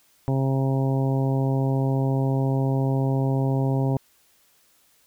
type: harmonic tone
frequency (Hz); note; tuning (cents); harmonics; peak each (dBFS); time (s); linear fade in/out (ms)
134.3; C3; +46; 1 / 2 / 3 / 4 / 5 / 6 / 7; -21 / -27 / -31 / -33 / -35 / -37 / -38; 0.28-3.97; 0
effects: white hiss -61 dBFS RMS until 5.06 s